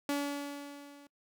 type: tone with level ramp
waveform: sawtooth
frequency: 285.4 Hz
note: D4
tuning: 49 cents flat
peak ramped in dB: -25 to -49 dBFS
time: 0.09-1.07 s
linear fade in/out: 2 ms
effects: noise-tail reverb RT60 0.1 s tail -24 dB re dry